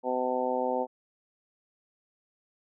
harmonic tone, 127 Hz, B2, 49 cents sharp, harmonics 2 / 3 / 4 / 5 / 6 / 7, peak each -35 / -36 / -30 / -35 / -34 / -33 dBFS, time 0.03-0.87 s, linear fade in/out 50 ms, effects none

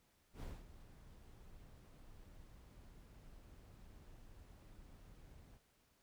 brown noise with ADSR envelope, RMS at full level -45 dBFS, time 0.33-5.6 s, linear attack 93 ms, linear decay 210 ms, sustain -14 dB, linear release 45 ms, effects pink hiss -75 dBFS RMS until 6.02 s

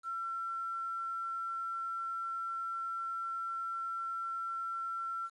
sine tone with quantisation, 1352 Hz, E6, 43 cents sharp, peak -35 dBFS, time 0.03-5.3 s, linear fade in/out 50 ms, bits 10, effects resampled to 22050 Hz

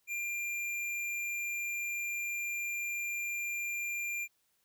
sine tone with tanh clipping, 2389 Hz, D7, 29 cents sharp, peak -35 dBFS, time 0.07-4.28 s, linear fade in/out 50 ms, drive 18 dB, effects white hiss -75 dBFS RMS until 4.64 s

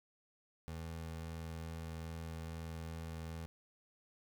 25% pulse tone, 81.6 Hz, E2, 17 cents flat, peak -39 dBFS, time 0.68-3.46 s, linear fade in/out 0 ms, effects none

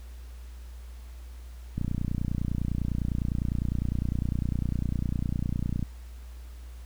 click train, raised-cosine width 5 ms, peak -16 dBFS, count 122, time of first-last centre 1.78-5.827 s, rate 29.9 Hz, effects added 60 Hz sine -40 dBFS peak until 6.85 s + pink hiss -57 dBFS RMS until 6.85 s

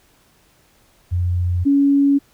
sine tone pair in turn, 88.6 / 280.5 Hz, F2 / C#4, +25 / +21 cents, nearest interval octave + minor sixth, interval 1996 cents, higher second, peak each -16 / -11 dBFS, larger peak second, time 1.11-1.65 / 1.65-2.19 s, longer neither, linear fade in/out 20 ms, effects pink hiss -56 dBFS RMS until 2.33 s

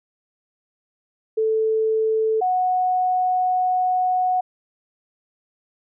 sine tone pair in turn, 440 / 735.5 Hz, A4 / F#5, 0 / -11 cents, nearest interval major sixth, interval 889 cents, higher second, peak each -17 dBFS, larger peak neither, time 1.37-2.41 / 2.41-4.41 s, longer second, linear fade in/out 10 ms, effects none

